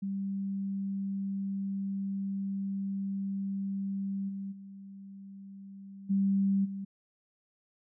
sine tone with level steps, 196 Hz, G3, in tune, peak -31 / -35 / -44 / -24 / -35 dBFS, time 0.02-6.85 s, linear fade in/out 10 ms, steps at 4.28 / 4.51 / 6.09 / 6.64 s, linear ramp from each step 20 ms, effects none

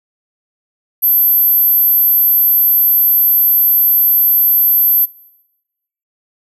sine tone, 12270 Hz, G9, 38 cents flat, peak -8 dBFS, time 1.02-5.06 s, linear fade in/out 20 ms, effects noise-tail reverb RT60 1.0 s tail -25 dB re dry

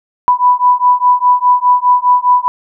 sine beating tone pair, 987.8 / 992.7 Hz, B5 / B5, 0 / +9 cents, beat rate 4.9 Hz, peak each -10 dBFS, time 0.28-2.48 s, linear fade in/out 0 ms, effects none

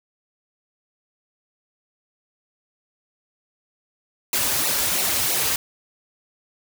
white noise with flanger, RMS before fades -22 dBFS, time 4.33-5.56 s, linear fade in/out 2 ms, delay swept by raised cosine 0.59 to 6.19 ms, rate 3 Hz, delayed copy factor -0.95, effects none

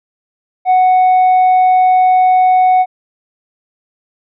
sine tone with tanh clipping, 740 Hz, F#5, in tune, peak -7 dBFS, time 0.65-2.86 s, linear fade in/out 50 ms, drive 2 dB, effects none

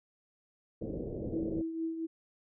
white low-pass noise, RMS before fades -38 dBFS, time 0.81-1.62 s, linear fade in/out 10 ms, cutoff 530 Hz, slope 48 dB/octave
sine tone with tremolo, 326 Hz, E4, 19 cents flat, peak -30 dBFS, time 1.32-2.07 s, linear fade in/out 20 ms, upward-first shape triangle, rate 4.3 Hz, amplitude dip 60%
effects none

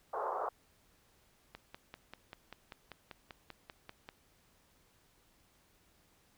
white band-pass noise, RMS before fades -37 dBFS, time 0.13-0.49 s, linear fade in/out 5 ms, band 420 to 1200 Hz, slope 48 dB/octave
click train, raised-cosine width 0.3 ms, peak -30 dBFS, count 14, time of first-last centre 1.55-4.089 s, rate 5.12 Hz
effects pink hiss -69 dBFS RMS until 6.37 s

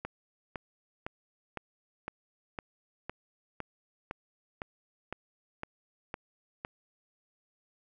click train, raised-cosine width 0.5 ms, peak -21 dBFS, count 14, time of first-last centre 0.05-6.649 s, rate 1.97 Hz, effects none

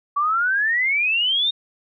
sine exponential sweep, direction up, 1131 to 3722 Hz, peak -17 dBFS, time 0.16-1.51 s, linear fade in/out 10 ms, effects none

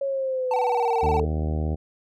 sine exponential sweep, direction down, 554.4 to 438.4 Hz, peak -23 dBFS, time 0.01-1.25 s, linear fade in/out 5 ms
triangle tone with vibrato, 822 Hz, G#5, 18 cents flat, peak -20 dBFS, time 0.51-1.2 s, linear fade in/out 2 ms, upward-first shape square, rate 19 Hz, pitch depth 130 cents each way
harmonic tone, 77.4 Hz, D#2, 9 cents flat, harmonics 1 / 2 / 3 / 4 / 5 / 6 / 7 / 8 / 9 / 10, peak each -24 / -30 / -34 / -36 / -38 / -40 / -41 / -42 / -43 / -44 dBFS, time 1.02-1.76 s, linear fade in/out 20 ms
effects none

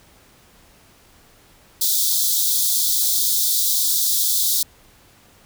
white high-pass noise, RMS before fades -19 dBFS, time 1.81-4.63 s, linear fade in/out 5 ms, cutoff 3400 Hz, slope 96 dB/octave, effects pink hiss -52 dBFS RMS until 5.45 s

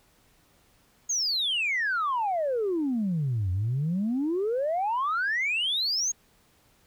sine exponential two-way sweep, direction down then up, 6700 to 88 to 6700 Hz, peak -23 dBFS, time 1.09-6.12 s, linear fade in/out 10 ms, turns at 3.51 s, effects tanh soft clip ceiling -21 dBFS + pink hiss -63 dBFS RMS until 6.86 s

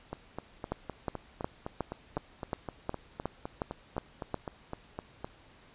two click trains, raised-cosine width 1 ms, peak -17 / -22 dBFS, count 11 / 21, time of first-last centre 0.72-4.343 / 0.13-5.245 s, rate 2.76 / 3.91 Hz, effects pink hiss -58 dBFS RMS until 5.74 s + resampled to 8000 Hz

